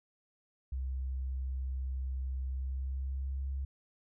sine tone with pitch glide, 65.3 to 67.64 Hz, C2 to C#2, -3 to -42 cents, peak -33 dBFS, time 0.72-3.65 s, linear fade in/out 5 ms, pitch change +61 cents, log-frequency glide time 2.47-3.49 s, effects none

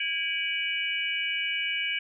sine tone cluster, 1642 / 2295 / 2487 / 2941 Hz, G#6 / D7 / D#7 / F#7, -20 / -40 / -1 / -11 cents, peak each -35 / -30 / -36 / -31 dBFS, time 0-1.99 s, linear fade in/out 5 ms, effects none

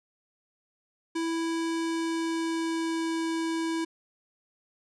square tone with pitch glide, 329.6 to 327.5 Hz, E4 to E4, 0 to -11 cents, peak -28 dBFS, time 1.15-3.85 s, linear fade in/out 10 ms, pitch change -11 cents, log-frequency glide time 1.76-3.21 s, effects resampled to 22050 Hz

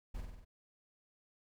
brown noise with echo, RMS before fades -41 dBFS, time 0.14-0.21 s, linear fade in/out 10 ms, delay 48 ms, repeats 5, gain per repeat -3 dB, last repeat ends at 0.45 s, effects none

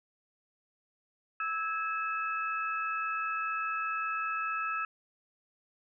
sine tone cluster, 1309 / 1654 / 2600 Hz, E6 / G#6 / E7, -13 / -8 / -24 cents, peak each -32 / -38 / -38 dBFS, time 1.4-4.85 s, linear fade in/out 2 ms, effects none

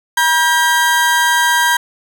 35% pulse tone pair together, 961.1 / 1596 Hz, B5 / G6, -47 / +31 cents, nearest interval major sixth, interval 878 cents, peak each -12 dBFS, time 0.17-1.77 s, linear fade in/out 5 ms, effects none

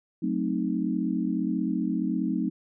sine chord, F# diminished seventh, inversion none, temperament equal, 185 / 220 / 261.6 / 311.1 Hz, F#3 / A3 / C4 / Eb4, 0 / 0 / 0 / 0 cents, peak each -30 dBFS, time 0.22-2.5 s, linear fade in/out 10 ms, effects none

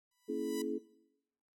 5% pulse tone with exponential growth, 987.8 Hz, B5, in tune, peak -29 dBFS, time 0.11-0.62 s, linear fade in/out 5 ms, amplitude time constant 110 ms
sine chord, A# half-diminished seventh, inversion none, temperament equal with one note detuned, 233.1 / 277.2 / 329.6 / 424 Hz, A#3 / C#4 / E4 / G#4, 0 / 0 / 0 / +36 cents, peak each -42 / -40 / -40 / -37 dBFS, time 0.28-0.79 s, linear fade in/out 20 ms
effects noise-tail reverb RT60 0.9 s tail -20 dB re dry

